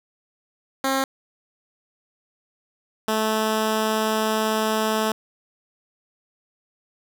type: tone pair in turn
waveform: 10% pulse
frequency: 268.1 / 218.1 Hz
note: C4 / A3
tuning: +42 / -15 cents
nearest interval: major third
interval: 357 cents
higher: first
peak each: -12 dBFS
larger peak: neither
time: 0.84-1.04 / 3.08-5.12 s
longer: second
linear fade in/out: 2 ms
effects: none